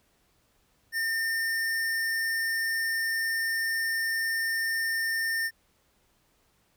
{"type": "tone", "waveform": "square", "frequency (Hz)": 1811, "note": "A6", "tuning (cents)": 49, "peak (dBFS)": -27, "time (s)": [0.92, 5.51], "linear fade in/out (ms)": 50, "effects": ["pink hiss -68 dBFS RMS until 6.76 s"]}